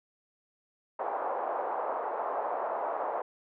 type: band-pass noise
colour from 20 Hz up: pink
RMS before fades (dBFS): -33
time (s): 0.99-3.22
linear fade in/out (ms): 5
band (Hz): 560 to 1000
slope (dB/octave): 24
effects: none